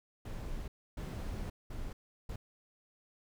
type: noise bursts at uneven times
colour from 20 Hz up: brown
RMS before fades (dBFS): -40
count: 4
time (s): 0.25-0.68 / 0.97-1.5 / 1.7-1.93 / 2.29-2.36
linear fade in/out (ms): 5
effects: none